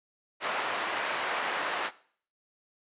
pink band-pass noise, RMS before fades -32 dBFS, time 0.4-1.91 s, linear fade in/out 50 ms, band 730 to 2400 Hz, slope 12 dB/octave, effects noise-tail reverb RT60 0.5 s tail -18 dB re dry + resampled to 8000 Hz

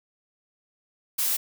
blue noise, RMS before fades -25 dBFS, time 1.18-1.37 s, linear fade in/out 10 ms, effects none

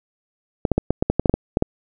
clicks, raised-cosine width 2 ms, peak -3 dBFS, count 12, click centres 0.652 / 0.717 / 0.78 / 0.906 / 1.025 / 1.1 / 1.196 / 1.258 / 1.296 / 1.34 / 1.571 / 1.624 s, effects none

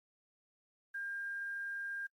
sine tone with quantisation, 1604 Hz, G6, 39 cents sharp, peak -38 dBFS, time 0.94-2.07 s, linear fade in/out 10 ms, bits 11, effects noise-tail reverb RT60 0.1 s tail -20 dB re dry + MP3 64 kbps

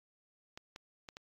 clicks, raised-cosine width 0.2 ms, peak -29 dBFS, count 4, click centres 0.575 / 0.761 / 1.088 / 1.169 s, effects AAC 48 kbps

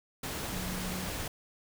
sine tone in noise, 183.4 Hz, F#3, 15 cents flat, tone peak -38 dBFS, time 0.52-1.09 s, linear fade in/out 5 ms, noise pink, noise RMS -37 dBFS, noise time 0.23-1.28 s, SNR -4 dB, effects none

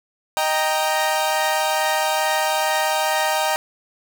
sawtooth chord, Eb major, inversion none, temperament equal, 622.3 / 784 / 932.3 Hz, Eb5 / G5 / Bb5, 0 / 0 / 0 cents, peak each -19 dBFS, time 0.37-3.56 s, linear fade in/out 0 ms, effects none

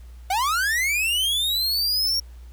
45% pulse linear sweep, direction up, 717 to 5600 Hz, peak -20 dBFS, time 0.3-2.2 s, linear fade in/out 5 ms, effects added 60 Hz sine -39 dBFS peak until 2.52 s + pink hiss -58 dBFS RMS until 2.52 s

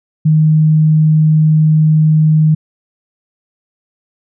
sine tone, 155.56 Hz, D#3, in tune, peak -6 dBFS, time 0.25-2.55 s, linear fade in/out 10 ms, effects none

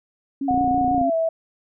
sine tone with vibrato, 270 Hz, C#4, 45 cents flat, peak -22 dBFS, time 0.41-1.1 s, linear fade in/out 5 ms, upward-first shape triangle, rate 6.1 Hz, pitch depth 63 cents each way
sine tone with pitch glide, 729 to 653.2 Hz, F#5 to E5, -26 to -16 cents, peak -18 dBFS, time 0.48-1.29 s, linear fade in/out 5 ms, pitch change -190 cents, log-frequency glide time 0.94-1.15 s
click train, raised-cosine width 3 ms, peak -18 dBFS, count 16, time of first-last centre 0.51-1.013 s, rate 29.8 Hz
effects none

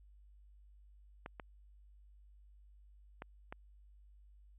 clicks, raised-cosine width 0.5 ms, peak -29 dBFS, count 4, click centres 1.261 / 1.398 / 3.221 / 3.525 s, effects added 50 Hz sine -58 dBFS peak until 4.58 s + resampled to 8000 Hz

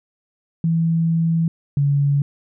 sine tone pair in turn, 164.81 / 141.96 Hz, E3 / C#3, 0 / +42 cents, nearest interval minor third, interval 258 cents, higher first, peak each -15 / -14 dBFS, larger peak second, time 0.64-1.48 / 1.77-2.22 s, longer first, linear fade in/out 2 ms, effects none

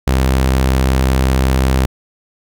sawtooth tone, 65.41 Hz, C2, in tune, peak -7 dBFS, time 0.07-1.86 s, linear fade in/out 5 ms, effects none

